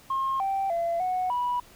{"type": "tone with pitch steps", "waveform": "sine", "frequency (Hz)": [1071, 780, 679, 737, 979], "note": ["C6", "G5", "F5", "F#5", "B5"], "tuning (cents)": [40, -9, -49, -7, -15], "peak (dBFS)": -23, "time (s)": [0.1, 1.6], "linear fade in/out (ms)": 5, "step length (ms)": 300, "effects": ["tanh soft clip ceiling -21 dBFS", "pink hiss -53 dBFS RMS until 1.75 s"]}